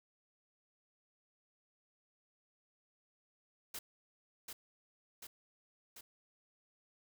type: noise with echo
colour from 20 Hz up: white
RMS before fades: -44 dBFS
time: 3.74-3.79 s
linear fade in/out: 5 ms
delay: 740 ms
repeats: 3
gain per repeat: -3 dB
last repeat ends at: 6.01 s
effects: none